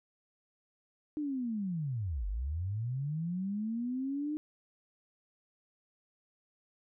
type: linear two-way sweep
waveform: sine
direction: down then up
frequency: 307.4 to 45.17 to 307.4 Hz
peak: -32 dBFS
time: 1.17-4.37 s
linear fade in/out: 0 ms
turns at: 2.27 s
effects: none